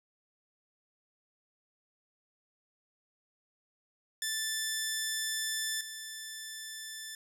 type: tone pair in turn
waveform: 10% pulse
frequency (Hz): 1760 / 1760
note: A6 / A6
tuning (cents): 0 / 0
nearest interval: unison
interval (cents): 0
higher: neither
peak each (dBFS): -23 / -32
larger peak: first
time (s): 4.22-5.81 / 5.81-7.15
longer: first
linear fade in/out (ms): 2
effects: none